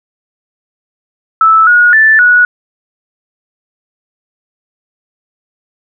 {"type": "tone with pitch steps", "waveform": "sine", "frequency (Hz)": [1313, 1447, 1760, 1464], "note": ["E6", "F#6", "A6", "F#6"], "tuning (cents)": [-7, -39, 0, -19], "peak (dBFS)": -3, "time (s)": [1.41, 2.45], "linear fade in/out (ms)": 2, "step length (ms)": 260, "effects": []}